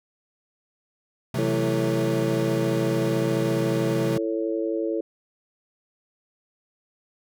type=chord; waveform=square; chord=F# half-diminished seventh; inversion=second; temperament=equal; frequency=130.81 / 164.81 / 185 / 220 Hz; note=C3 / E3 / F#3 / A3; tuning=0 / 0 / 0 / 0 cents; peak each=-28 / -32 / -34 / -32 dBFS; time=1.34-4.18 s; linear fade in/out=5 ms
type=harmonic tone; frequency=111 Hz; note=A2; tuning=16 cents sharp; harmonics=3 / 4 / 5; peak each=-26 / -28 / -30 dBFS; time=1.38-5.01 s; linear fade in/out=5 ms
effects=none